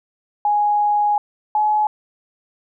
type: tone pair in turn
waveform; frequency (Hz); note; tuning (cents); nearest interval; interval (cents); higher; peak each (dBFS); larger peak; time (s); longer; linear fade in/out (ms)
sine; 830.6 / 848.1; G#5 / G#5; 0 / +36; unison; 36; second; -14; neither; 0.45-1.18 / 1.55-1.87; first; 2
effects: none